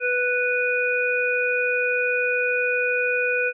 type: harmonic tone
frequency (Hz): 493.9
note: B4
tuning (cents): 0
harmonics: 1 / 3 / 5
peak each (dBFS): -24 / -24 / -24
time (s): 0-3.53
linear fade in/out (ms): 50
effects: none